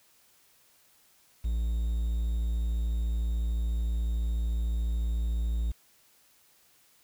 triangle tone with quantisation, 56.9 Hz, A#1, 41 cents flat, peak -24 dBFS, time 1.44-5.72 s, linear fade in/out 10 ms, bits 9, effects white hiss -63 dBFS RMS until 7.03 s

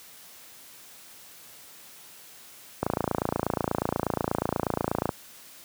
click train, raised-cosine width 1 ms, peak -10 dBFS, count 65, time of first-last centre 2.83-5.091 s, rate 28.3 Hz, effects white hiss -49 dBFS RMS until 5.64 s + high-pass 80 Hz 12 dB/octave

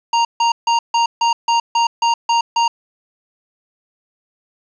square tone bursts, 932.3 Hz, A#5, in tune, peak -13 dBFS, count 10, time 0.13-2.68 s, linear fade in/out 5 ms, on 120 ms, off 150 ms, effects resampled to 16000 Hz + 7-bit

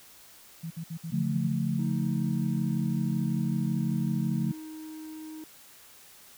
sine tone bursts, 164.3 Hz, E3, 5 cents flat, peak -33 dBFS, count 7, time 0.63-1.516 s, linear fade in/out 10 ms, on 76 ms, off 59 ms
sine chord, Db augmented, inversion none, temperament equal with one note detuned, 141.83 / 174.61 / 220 Hz, Db3 / F3 / A3, +40 / 0 / 0 cents, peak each -30 dBFS, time 1.12-4.52 s, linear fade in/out 10 ms
triangle tone, 312.8 Hz, D#4, 9 cents sharp, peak -37 dBFS, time 1.79-5.44 s, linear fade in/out 2 ms
effects white hiss -53 dBFS RMS until 6.37 s

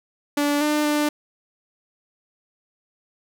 sawtooth tone with pitch steps, 290 / 299.5 / 297.1 Hz, D4 / D4 / D4, -22 / +34 / +20 cents, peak -15 dBFS, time 0.37-1.09 s, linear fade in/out 5 ms, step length 240 ms, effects none

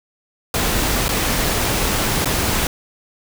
pink noise with dropouts, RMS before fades -19 dBFS, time 0.54-2.67 s, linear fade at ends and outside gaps 2 ms, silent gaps 1.082-1.09 / 2.247-2.256 s, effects none

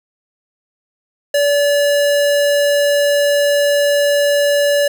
square tone, 575 Hz, D5, 37 cents flat, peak -12 dBFS, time 1.34-4.88 s, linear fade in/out 5 ms, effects none

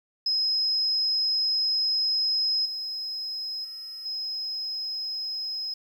sine tone with level steps, 5110 Hz, D#8, 45 cents sharp, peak -22 / -30 / -36 / -29 dBFS, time 0.26-5.74 s, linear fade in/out 5 ms, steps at 2.65 / 3.64 / 4.05 s, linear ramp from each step 10 ms, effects 9-bit

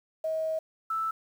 sine tone pair in turn, 637 / 1318.9 Hz, D#5 / E6, +41 / +1 cents, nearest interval octave + minor second, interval 1260 cents, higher second, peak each -27 / -27 dBFS, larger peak neither, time 0.24-0.59 / 0.9-1.11 s, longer first, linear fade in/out 5 ms, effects 9-bit

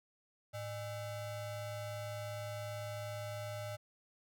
square ring-modulated tone, 356.8 Hz, F4, 37 cents sharp, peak -38 dBFS, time 0.53-3.77 s, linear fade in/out 20 ms, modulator 249 Hz, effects none

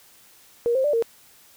sine tone with pitch steps, 472.5 / 527 / 588 / 459.9 Hz, A#4 / C5 / D5 / A#4, +23 / +12 / +2 / -23 cents, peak -18 dBFS, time 0.66-1.024 s, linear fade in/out 0 ms, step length 91 ms, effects white hiss -53 dBFS RMS until 1.56 s

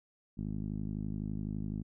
10% pulse tone with low-pass filter, 51.91 Hz, G#1, in tune, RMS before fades -37 dBFS, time 0.37-1.83 s, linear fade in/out 20 ms, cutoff 220 Hz, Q 1.9, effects none

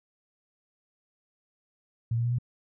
sine tone with pitch steps, 115.3 / 117.72 / 120.2 / 122.72 Hz, A#2 / A#2 / B2 / B2, -19 / +17 / -46 / -11 cents, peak -24 dBFS, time 2.11-2.386 s, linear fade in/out 5 ms, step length 69 ms, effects none

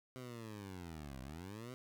15% pulse linear two-way sweep, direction down then up, 130.1 to 62.7 to 130.1 Hz, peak -40 dBFS, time 0.16-1.74 s, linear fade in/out 0 ms, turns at 1.21 s, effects 12-bit

